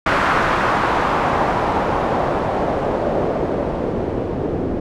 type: noise with low-pass filter sweep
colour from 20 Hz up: white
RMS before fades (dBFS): -19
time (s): 0.06-4.8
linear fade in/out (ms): 5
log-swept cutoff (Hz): 1400 to 370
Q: 1.5
effects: none